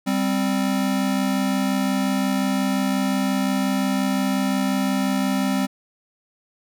square tone pair together, 196.13 / 261.8 Hz, G3 / C4, +1 / +1 cents, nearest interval perfect fourth, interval 500 cents, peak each -23 / -23 dBFS, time 0.06-5.67 s, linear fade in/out 20 ms, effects none

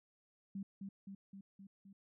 sine tone with echo, 196 Hz, G3, in tune, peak -40 dBFS, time 0.55-0.63 s, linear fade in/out 5 ms, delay 260 ms, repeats 5, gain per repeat -3 dB, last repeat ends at 1.93 s, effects none

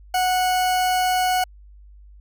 40% pulse tone, 736 Hz, F#5, 9 cents flat, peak -17 dBFS, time 0.14-1.44 s, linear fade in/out 5 ms, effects added 50 Hz sine -43 dBFS peak until 2.2 s

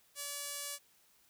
sawtooth tone with band-pass filter, 573 Hz, D5, 43 cents flat, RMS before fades -42 dBFS, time 0.15-0.79 s, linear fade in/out 50 ms, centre 9500 Hz, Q 0.96, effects white hiss -68 dBFS RMS until 1.29 s

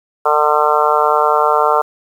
harmonic tone, 150.3 Hz, D3, 40 cents sharp, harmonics 3 / 4 / 5 / 6 / 7 / 8 / 9, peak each -18 / -18 / -18 / -18 / -18 / -18 / -18 dBFS, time 0.25-1.82 s, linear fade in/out 10 ms, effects 7-bit

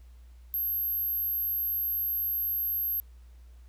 sine tone, 12544 Hz, G9, in tune, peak -27 dBFS, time 0.54-3 s, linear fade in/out 0 ms, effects added 60 Hz sine -48 dBFS peak until 3.68 s + pink hiss -68 dBFS RMS until 3.68 s

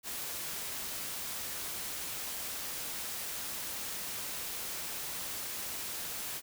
white noise, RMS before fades -39 dBFS, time 0.03-6.42 s, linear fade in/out 50 ms, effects none

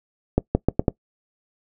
accelerating click train, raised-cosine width 2 ms, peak -3 dBFS, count 5, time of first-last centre 0.38-0.882 s, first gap 170 ms, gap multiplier 0.8, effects noise-tail reverb RT60 0.1 s tail -21 dB re dry

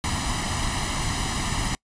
pink noise with comb filter, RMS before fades -26 dBFS, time 0.04-1.75 s, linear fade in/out 0 ms, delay 1 ms, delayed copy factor +0.7, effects noise-tail reverb RT60 0.1 s tail -26 dB re dry + resampled to 22050 Hz

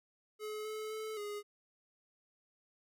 square tone with pitch steps, 427 / 432.1 / 435.4 / 413.7 Hz, G#4 / A4 / A4 / G#4, +48 / -31 / -18 / -7 cents, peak -40 dBFS, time 0.39-1.43 s, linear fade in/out 50 ms, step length 260 ms, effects none

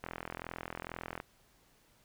click train, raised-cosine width 0.5 ms, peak -24 dBFS, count 50, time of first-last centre 0.04-1.201 s, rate 42.2 Hz, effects pink hiss -67 dBFS RMS until 2.04 s

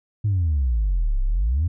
sine exponential two-way sweep, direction down then up, 109.2 to 31.28 to 90.9 Hz, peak -16 dBFS, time 0.24-1.68 s, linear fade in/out 10 ms, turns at 1.22 s, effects tanh soft clip ceiling -15 dBFS

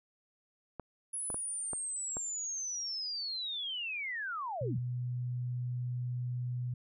clicks, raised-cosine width 1 ms, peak -26 dBFS, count 5, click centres 0.797 / 1.302 / 1.344 / 1.733 / 2.169 s
sine linear sweep, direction down, 10410 to 77.5 Hz, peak -35 dBFS, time 1.13-4.79 s, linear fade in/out 10 ms
sine tone, 123.47 Hz, B2, in tune, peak -33 dBFS, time 4.61-6.74 s, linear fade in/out 5 ms
effects none

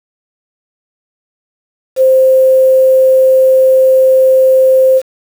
sine tone with quantisation, 523.3 Hz, C5, in tune, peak -4 dBFS, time 1.96-5.02 s, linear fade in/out 50 ms, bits 5, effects none

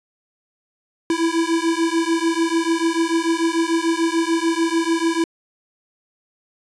square beating tone pair, 327.7 / 334.5 Hz, E4 / E4, -10 / +25 cents, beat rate 6.8 Hz, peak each -21 dBFS, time 1.1-5.24 s, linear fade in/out 2 ms, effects resampled to 22050 Hz

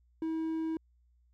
triangle tone, 321.7 Hz, E4, 42 cents flat, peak -29 dBFS, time 0.22-0.77 s, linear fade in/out 2 ms, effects added 60 Hz sine -64 dBFS peak until 1.33 s

